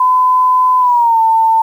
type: tone with pitch glide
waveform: sine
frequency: 1012 to 896.4 Hz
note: B5 to A5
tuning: +42 to +32 cents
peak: -7 dBFS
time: 0-1.62 s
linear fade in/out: 5 ms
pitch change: -210 cents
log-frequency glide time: 0.79-1.2 s
effects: 7-bit